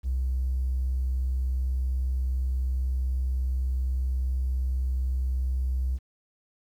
triangle tone, 64.1 Hz, C2, 35 cents flat, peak -20 dBFS, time 0.03-5.99 s, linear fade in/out 50 ms, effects tanh soft clip ceiling -22 dBFS + 10-bit

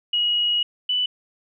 sine tone pair in turn, 2900 / 2980 Hz, F#7 / F#7, -35 / +12 cents, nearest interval unison, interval 47 cents, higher second, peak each -18 / -19 dBFS, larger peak first, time 0.13-0.63 / 0.89-1.06 s, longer first, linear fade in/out 5 ms, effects none

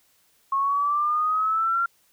sine exponential sweep, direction up, 1085 to 1386 Hz, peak -20 dBFS, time 0.52-1.86 s, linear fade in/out 5 ms, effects white hiss -63 dBFS RMS until 2.12 s

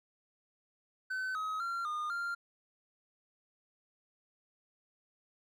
triangle tone with pitch steps, 1521 / 1270 / 1376 / 1219 / 1392 Hz, F#6 / D#6 / F6 / D#6 / F6, +47 / +35 / -26 / -36 / -6 cents, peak -32 dBFS, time 1.1-2.35 s, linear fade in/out 10 ms, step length 250 ms, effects none

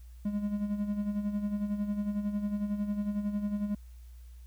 triangle tone with tremolo, 205.9 Hz, G#3, 15 cents flat, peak -25 dBFS, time 0.25-3.75 s, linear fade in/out 5 ms, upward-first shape sine, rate 11 Hz, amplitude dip 60%, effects added 60 Hz sine -46 dBFS peak until 4.46 s + white hiss -67 dBFS RMS until 4.46 s

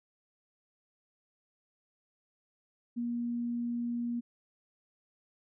sine tone, 238 Hz, A#3, 36 cents sharp, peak -31 dBFS, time 2.96-4.21 s, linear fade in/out 20 ms, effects none

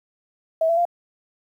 sine tone with pitch steps, 648 / 670.9 / 694.5 Hz, E5 / E5 / F5, -30 / +30 / -10 cents, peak -16 dBFS, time 0.61-0.853 s, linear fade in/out 5 ms, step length 81 ms, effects 9-bit

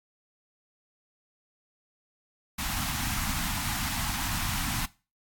pink band-stop noise, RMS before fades -31 dBFS, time 2.58-4.86 s, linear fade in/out 10 ms, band 280 to 740 Hz, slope 48 dB/octave, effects noise-tail reverb RT60 0.3 s tail -18 dB re dry + AAC 64 kbps

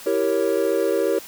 triangle chord, E diminished seventh, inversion none, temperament equal, 329.6 / 392 / 466.2 / 554.4 Hz, E4 / G4 / Bb4 / Db5, 0 / 0 / 0 / 0 cents, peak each -24 / -21 / -21 / -22 dBFS, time 0.06-1.19 s, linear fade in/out 5 ms, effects white hiss -40 dBFS RMS until 1.27 s

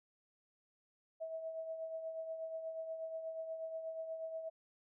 sine tone with tremolo, 647 Hz, E5, 32 cents flat, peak -38 dBFS, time 1.2-4.5 s, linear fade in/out 20 ms, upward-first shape triangle, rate 8.3 Hz, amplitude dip 55%, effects none

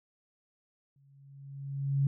sine tone with exponential growth, 138.59 Hz, C#3, in tune, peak -22 dBFS, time 0.96-2.07 s, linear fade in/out 2 ms, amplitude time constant 240 ms, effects none

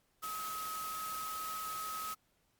sine tone in noise, 1276 Hz, D#6, 43 cents sharp, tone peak -39 dBFS, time 0.22-2.15 s, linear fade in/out 20 ms, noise white, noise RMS -45 dBFS, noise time 0.22-2.15 s, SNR +3 dB, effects pink hiss -75 dBFS RMS until 2.59 s + Opus 48 kbps

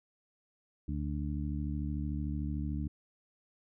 harmonic tone, 73.42 Hz, D2, in tune, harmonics 1 / 2 / 3 / 4, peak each -35 / -38 / -40 / -41 dBFS, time 0.88-2.88 s, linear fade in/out 5 ms, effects none

